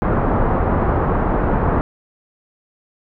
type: low-pass noise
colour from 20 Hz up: pink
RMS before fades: -17 dBFS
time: 0.02-1.81 s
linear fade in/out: 0 ms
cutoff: 1300 Hz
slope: 24 dB/octave
effects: none